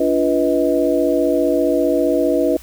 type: tone cluster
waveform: sine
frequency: 288.5 / 343.6 / 493.3 / 631 Hz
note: D4 / F4 / B4 / D#5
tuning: -31 / -28 / -2 / +24 cents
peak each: -19 dBFS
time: 0-2.57 s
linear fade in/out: 5 ms
effects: added 60 Hz sine -40 dBFS peak until 2.62 s + white hiss -43 dBFS RMS until 2.62 s